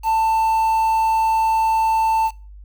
triangle tone with quantisation, 890 Hz, A5, 20 cents sharp, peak -13 dBFS, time 0.03-2.31 s, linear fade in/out 50 ms, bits 6, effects noise-tail reverb RT60 0.4 s tail -24 dB re dry + added 50 Hz sine -37 dBFS peak until 2.64 s

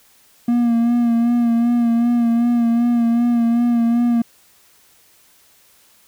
triangle tone with vibrato, 235.8 Hz, A#3, 20 cents sharp, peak -11 dBFS, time 0.48-4.22 s, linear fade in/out 5 ms, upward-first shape sine, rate 2.6 Hz, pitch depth 33 cents each way, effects white hiss -53 dBFS RMS until 6.07 s

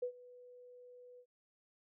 sine tone with ADSR envelope, 493.9 Hz, B4, in tune, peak -33 dBFS, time 0.02-1.26 s, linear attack 9 ms, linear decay 88 ms, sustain -21 dB, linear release 70 ms, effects none

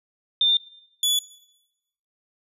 sine / sawtooth tone pair in turn, 3597 / 3428 Hz, A7 / A7, +37 / -46 cents, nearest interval minor second, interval 83 cents, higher first, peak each -16 dBFS, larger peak neither, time 0.41-0.57 / 1.03-1.19 s, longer neither, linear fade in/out 2 ms, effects noise-tail reverb RT60 0.9 s tail -18 dB re dry + resampled to 32000 Hz

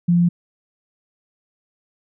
sine tone, 173.4 Hz, F3, 12 cents flat, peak -12 dBFS, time 0.08-0.29 s, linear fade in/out 10 ms, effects none

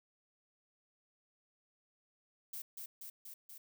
violet noise with echo, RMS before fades -44 dBFS, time 2.53-2.62 s, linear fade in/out 5 ms, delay 240 ms, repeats 4, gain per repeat -2 dB, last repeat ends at 3.58 s, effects none

